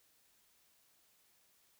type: silence
effects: white hiss -71 dBFS RMS until 1.79 s